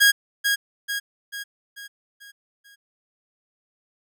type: tone with echo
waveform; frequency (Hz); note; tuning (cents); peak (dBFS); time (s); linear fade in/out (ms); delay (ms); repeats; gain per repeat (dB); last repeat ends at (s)
sawtooth; 1639; G#6; -23; -9; 0-0.12; 20; 440; 6; -6; 2.76
effects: none